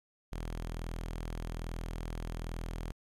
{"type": "tone", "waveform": "sawtooth", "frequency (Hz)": 41.2, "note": "E1", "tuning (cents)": 0, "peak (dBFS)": -33, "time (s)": [0.32, 2.92], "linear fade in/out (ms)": 0, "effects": ["resampled to 32000 Hz", "12-bit"]}